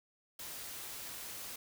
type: noise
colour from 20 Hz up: white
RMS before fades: -45 dBFS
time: 0.39-1.56 s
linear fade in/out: 5 ms
effects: none